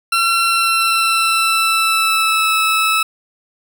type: tone with pitch glide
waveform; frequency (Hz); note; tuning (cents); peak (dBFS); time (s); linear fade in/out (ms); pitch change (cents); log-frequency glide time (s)
20% pulse; 1357 to 1304.7; E6 to E6; +50 to -18; -8; 0.12-3.03; 5; -68; 0.47-2.57
effects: none

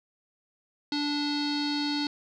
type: tone with low-pass filter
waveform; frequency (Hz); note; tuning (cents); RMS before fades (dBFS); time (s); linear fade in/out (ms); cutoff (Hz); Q
square; 291.9; D4; -10; -29; 0.92-2.07; 2; 4300; 9.2
effects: none

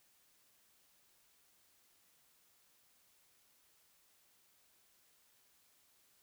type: silence
effects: white hiss -71 dBFS RMS until 6.22 s

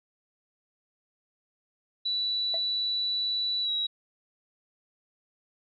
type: tone with pitch glide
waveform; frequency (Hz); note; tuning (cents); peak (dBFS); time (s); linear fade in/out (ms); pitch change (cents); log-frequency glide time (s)
sine; 3951 to 3865; B7 to B7; 0 to -38; -26; 2.05-3.87; 10; -38; 3.62-3.7
type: tone with exponential decay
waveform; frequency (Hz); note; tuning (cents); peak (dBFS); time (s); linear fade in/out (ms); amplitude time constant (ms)
triangle; 659.3; E5; 0; -28; 2.54-2.63; 1; 19
effects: none

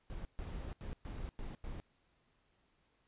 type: noise bursts at uneven times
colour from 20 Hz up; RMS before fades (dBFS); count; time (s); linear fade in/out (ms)
brown; -43; 6; 0.1-0.25 / 0.39-0.73 / 0.81-0.93 / 1.05-1.29 / 1.39-1.55 / 1.64-1.8; 0
effects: pink hiss -75 dBFS RMS until 3.07 s + resampled to 8000 Hz

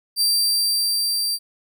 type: tone with level ramp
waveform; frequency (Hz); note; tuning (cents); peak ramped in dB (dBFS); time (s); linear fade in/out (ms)
sawtooth; 4699; D8; 0; -13 to -18; 0.16-1.39; 50
effects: none

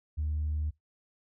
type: tone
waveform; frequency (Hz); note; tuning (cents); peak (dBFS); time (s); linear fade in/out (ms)
sine; 76; D#2; -40; -27; 0.17-0.71; 20
effects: noise-tail reverb RT60 0.2 s tail -25 dB re dry + tanh soft clip ceiling -25 dBFS

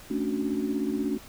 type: chord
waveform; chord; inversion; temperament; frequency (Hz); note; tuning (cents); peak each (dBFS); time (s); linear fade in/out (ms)
sine; D major seventh; second; equal; 220 / 277.2 / 293.7 / 370; A3 / C#4 / D4 / F#4; 0 / 0 / 0 / 0; -31 / -30 / -30 / -33; 0.1-1.18; 10
effects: tanh soft clip ceiling -15 dBFS + pink hiss -48 dBFS RMS until 1.28 s

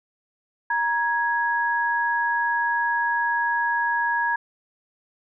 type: tone pair together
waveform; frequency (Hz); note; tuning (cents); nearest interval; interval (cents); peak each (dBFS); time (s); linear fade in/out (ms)
sine; 941.4 / 1661.2; A#5 / G#6; +17 / 0; minor seventh; 983; -23; 0.7-4.36; 5
effects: none

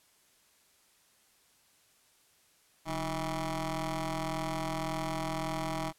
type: ring-modulated tone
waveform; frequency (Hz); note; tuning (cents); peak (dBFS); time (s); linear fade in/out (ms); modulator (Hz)
15% pulse; 165.3; E3; +5; -23; 2.85-5.93; 50; 475
effects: white hiss -66 dBFS RMS until 5.98 s + low-pass 12000 Hz 12 dB/octave

